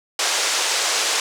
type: band-pass noise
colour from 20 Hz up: white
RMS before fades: -21 dBFS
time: 0.19-1.2 s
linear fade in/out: 2 ms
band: 410 to 7500 Hz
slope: 24 dB/octave
effects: none